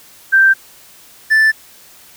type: tone pair in turn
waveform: sine / triangle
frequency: 1568 / 1760 Hz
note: G6 / A6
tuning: 0 / 0 cents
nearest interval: major second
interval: 200 cents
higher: second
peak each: -6 dBFS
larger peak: neither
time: 0.32-0.54 / 1.3-1.52 s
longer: neither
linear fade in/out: 20 ms
effects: white hiss -43 dBFS RMS until 2.16 s